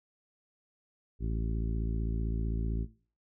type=harmonic tone; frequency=55.6 Hz; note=A1; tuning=19 cents sharp; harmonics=1 / 2 / 3 / 4 / 5 / 6 / 7; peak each=-31 / -37 / -41 / -43 / -45 / -47 / -48 dBFS; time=1.19-2.87 s; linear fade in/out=50 ms; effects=noise-tail reverb RT60 0.4 s tail -17 dB re dry